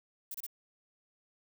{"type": "noise bursts", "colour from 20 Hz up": "violet", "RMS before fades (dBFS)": -40, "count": 3, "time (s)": [0.31, 0.466], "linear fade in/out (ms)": 5, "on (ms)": 34, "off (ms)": 27, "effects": []}